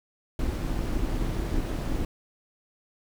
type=noise with amplitude modulation; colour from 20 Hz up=brown; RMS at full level=-25 dBFS; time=0.39-2.05 s; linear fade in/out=2 ms; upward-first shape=sine; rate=290 Hz; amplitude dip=65%; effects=none